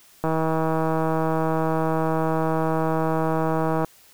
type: click train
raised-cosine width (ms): 1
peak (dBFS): -10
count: 578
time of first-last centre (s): 0.24-3.846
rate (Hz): 160
effects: white hiss -53 dBFS RMS until 4.13 s